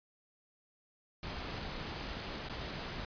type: noise with dropouts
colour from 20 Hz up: pink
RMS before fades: -41 dBFS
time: 1.23-3.05 s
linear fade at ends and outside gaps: 2 ms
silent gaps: 2.488-2.496 s
effects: resampled to 11025 Hz